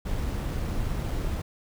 brown noise with sample-and-hold, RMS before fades -29 dBFS, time 0.05-1.42 s, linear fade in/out 10 ms, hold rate 11025 Hz, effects none

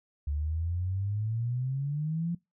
sine exponential sweep, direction up, 71 to 174.61 Hz, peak -28 dBFS, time 0.27-2.35 s, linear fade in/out 5 ms, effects noise-tail reverb RT60 0.2 s tail -23 dB re dry

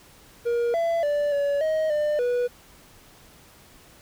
triangle tone with pitch steps, 473.3 / 671 / 584 / 569 / 629 / 598 / 488.4 Hz, A#4 / E5 / D5 / C#5 / D#5 / D5 / B4, +26 / +31 / -10 / +45 / +19 / +31 / -19 cents, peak -19 dBFS, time 0.45-2.48 s, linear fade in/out 20 ms, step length 290 ms, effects pink hiss -52 dBFS RMS until 4.01 s

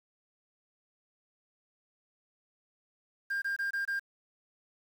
sine tone bursts, 1601 Hz, G6, 36 cents sharp, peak -27 dBFS, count 5, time 3.3-3.996 s, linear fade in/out 10 ms, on 120 ms, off 24 ms, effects tanh soft clip ceiling -29 dBFS + 9-bit

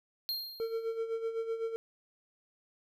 square tone with exponential decay, 4211 Hz, C8, 10 cents sharp, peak -31 dBFS, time 0.29-0.98 s, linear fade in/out 0 ms, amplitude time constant 150 ms
triangle tone with tremolo, 453.3 Hz, A#4, 48 cents flat, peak -28 dBFS, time 0.6-1.76 s, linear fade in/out 0 ms, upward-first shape sine, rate 7.9 Hz, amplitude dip 65%
effects none

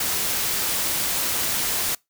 white noise, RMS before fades -24 dBFS, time 0-1.95 s, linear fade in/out 5 ms, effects noise-tail reverb RT60 0.2 s tail -25 dB re dry

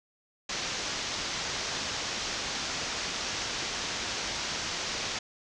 white low-pass noise, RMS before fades -34 dBFS, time 0.49-5.19 s, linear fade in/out 5 ms, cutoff 6500 Hz, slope 48 dB/octave, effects none

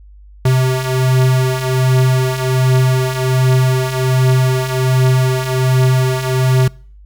square beating tone pair, 128.3 / 129.6 Hz, C3 / C3, -34 / -16 cents, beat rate 1.3 Hz, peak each -18 / -13 dBFS, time 0.45-6.68 s, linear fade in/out 5 ms, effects noise-tail reverb RT60 0.5 s tail -25 dB re dry + added 50 Hz sine -37 dBFS peak until 7.05 s

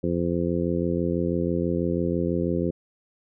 harmonic tone, 86.1 Hz, F2, 24 cents flat, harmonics 1 / 2 / 3 / 4 / 5 / 6, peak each -32 / -27 / -29 / -28 / -31 / -31 dBFS, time 0.03-2.71 s, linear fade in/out 10 ms, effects none

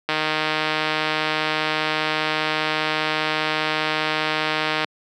click train, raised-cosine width 0.3 ms, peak -5 dBFS, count 738, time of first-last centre 0.09-4.845 s, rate 155 Hz, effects high-pass 200 Hz 12 dB/octave

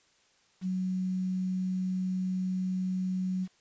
sine tone with quantisation, 185.5 Hz, F#3, 5 cents sharp, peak -28 dBFS, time 0.61-3.48 s, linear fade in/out 50 ms, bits 9, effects white hiss -66 dBFS RMS until 3.6 s + resampled to 16000 Hz

